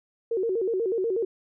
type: tone with vibrato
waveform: sine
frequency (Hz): 415.3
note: G#4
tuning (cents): 0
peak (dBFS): -23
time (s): 0.31-1.25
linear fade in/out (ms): 5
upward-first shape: square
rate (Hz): 8.2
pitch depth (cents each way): 180
effects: none